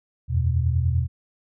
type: chord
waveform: sine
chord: E suspended second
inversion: none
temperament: equal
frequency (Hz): 82.41 / 92.5 / 123.47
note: E2 / F#2 / B2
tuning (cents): 0 / 0 / 0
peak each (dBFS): -21 / -27 / -23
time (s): 0.28-1.08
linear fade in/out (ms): 50
effects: none